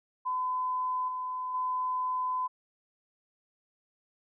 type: tone with level steps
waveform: sine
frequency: 1013 Hz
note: B5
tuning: 44 cents sharp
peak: -28 / -32 / -28 dBFS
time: 0.25-2.48 s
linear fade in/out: 20 ms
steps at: 1.08 / 1.54 s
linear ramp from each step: 5 ms
effects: none